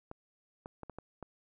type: clicks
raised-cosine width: 1 ms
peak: -29 dBFS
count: 6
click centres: 0.114 / 0.659 / 0.833 / 0.897 / 0.986 / 1.227 s
effects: none